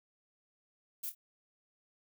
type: noise with echo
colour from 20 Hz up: violet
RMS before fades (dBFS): -39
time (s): 1.03-1.1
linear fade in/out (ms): 10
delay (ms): 25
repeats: 2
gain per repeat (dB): -10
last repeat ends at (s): 1.15
effects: none